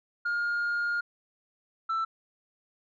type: tone pair in turn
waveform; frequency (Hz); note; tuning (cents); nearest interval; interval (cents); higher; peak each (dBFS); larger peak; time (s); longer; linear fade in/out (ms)
sine; 1417 / 1329.5; F6 / E6; +25 / +14; minor second; 111; first; -24; neither; 0.25-1.01 / 1.89-2.05; first; 10
effects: tanh soft clip ceiling -25 dBFS